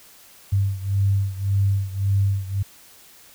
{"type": "beating tone pair", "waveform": "sine", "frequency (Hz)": [98, 99.8], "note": ["G2", "G2"], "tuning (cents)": [0, 32], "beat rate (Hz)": 1.8, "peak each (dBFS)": [-20, -23], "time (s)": [0.52, 2.63], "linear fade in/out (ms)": 10, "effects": ["white hiss -49 dBFS RMS until 3.34 s"]}